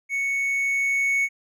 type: tone with level ramp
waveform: triangle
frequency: 2217 Hz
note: C#7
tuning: in tune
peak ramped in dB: -21 to -17 dBFS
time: 0.09-1.29 s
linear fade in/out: 50 ms
effects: none